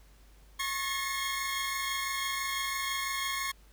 sawtooth tone cluster, 1089 / 1733 / 1858 / 2152 / 3270 Hz, C#6 / A6 / A#6 / C7 / G#7, -31 / -27 / -6 / +48 / -28 cents, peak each -31 / -37 / -39 / -33 / -37 dBFS, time 0.59-3.52 s, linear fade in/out 10 ms, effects added 50 Hz sine -55 dBFS peak until 3.72 s + pink hiss -63 dBFS RMS until 3.72 s

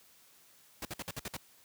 pink noise bursts, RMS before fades -39 dBFS, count 7, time 0.82-1.367 s, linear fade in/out 2 ms, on 31 ms, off 55 ms, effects white hiss -62 dBFS RMS until 1.64 s + high-pass 60 Hz 12 dB/octave

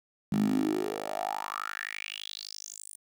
10% pulse tone with high-pass filter sweep, 51.7 Hz, G#1, 7 cents flat, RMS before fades -33 dBFS, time 0.32-2.96 s, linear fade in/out 5 ms, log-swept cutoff 180 to 9800 Hz, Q 6.6, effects none

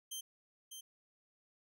15% pulse tone with echo, 3136 Hz, G7, in tune, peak -34 dBFS, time 0.11-0.21 s, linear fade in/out 10 ms, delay 600 ms, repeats 1, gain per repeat -6 dB, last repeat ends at 0.81 s, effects none

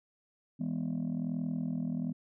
sine chord, E major, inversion none, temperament just, 164.81 / 206 / 247.2 Hz, E3 / G#3 / B3, 0 / -14 / +2 cents, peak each -34 / -35 / -33 dBFS, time 0.59-2.13 s, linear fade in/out 20 ms, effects tanh soft clip ceiling -27 dBFS

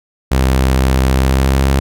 sawtooth tone with pitch glide, 65.41 to 67.56 Hz, C2 to C#2, 0 to -44 cents, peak -6 dBFS, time 0.31-1.8 s, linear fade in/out 10 ms, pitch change +56 cents, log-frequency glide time 1.11-1.69 s, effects none

